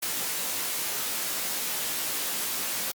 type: noise with comb filter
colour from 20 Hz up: white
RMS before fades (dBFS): -30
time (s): 0.02-2.92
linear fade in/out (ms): 10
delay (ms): 17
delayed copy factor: +0.75
effects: high-pass 150 Hz 12 dB/octave + Opus 48 kbps